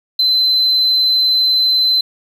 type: tone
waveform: triangle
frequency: 4058 Hz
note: B7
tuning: 46 cents sharp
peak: -8 dBFS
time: 0.19-2.01 s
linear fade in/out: 5 ms
effects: tanh soft clip ceiling -7 dBFS + 8-bit